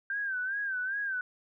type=tone with vibrato; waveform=sine; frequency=1568 Hz; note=G6; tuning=in tune; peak=-30 dBFS; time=0.1-1.21 s; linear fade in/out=2 ms; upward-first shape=sine; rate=2.5 Hz; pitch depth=100 cents each way; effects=none